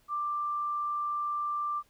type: tone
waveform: sine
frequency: 1181 Hz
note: D6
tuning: 9 cents sharp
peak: -29 dBFS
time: 0.08-1.83 s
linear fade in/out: 50 ms
effects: pink hiss -67 dBFS RMS until 1.89 s